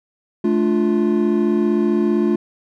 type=chord; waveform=triangle; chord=D minor; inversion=second; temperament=equal with one note detuned; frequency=216.2 / 293.7 / 349.2 Hz; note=A3 / D4 / F4; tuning=-30 / 0 / 0 cents; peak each=-16 / -20 / -16 dBFS; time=0.44-2.36 s; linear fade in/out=5 ms; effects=none